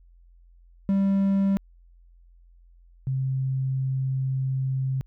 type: tone pair in turn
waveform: triangle / sine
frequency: 196 / 132.42 Hz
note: G3 / C3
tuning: 0 / +21 cents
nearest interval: perfect fifth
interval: 679 cents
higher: first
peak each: -17 / -23 dBFS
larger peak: first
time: 0.89-1.57 / 3.07-5.01 s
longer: second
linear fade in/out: 0 ms
effects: added 43 Hz sine -51 dBFS peak until 5.06 s